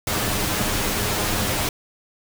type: noise with comb filter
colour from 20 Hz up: pink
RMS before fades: -23 dBFS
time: 0.07-1.69 s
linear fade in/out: 2 ms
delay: 9.7 ms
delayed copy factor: +0.55
effects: none